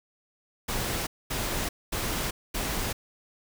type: noise bursts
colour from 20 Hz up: pink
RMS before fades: -30 dBFS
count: 4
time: 0.68-2.93 s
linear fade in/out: 10 ms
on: 390 ms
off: 230 ms
effects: none